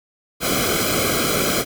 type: noise with comb filter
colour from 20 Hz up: pink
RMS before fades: -20 dBFS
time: 0.4-1.65 s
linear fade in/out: 50 ms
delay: 1.1 ms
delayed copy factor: -0.95
effects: none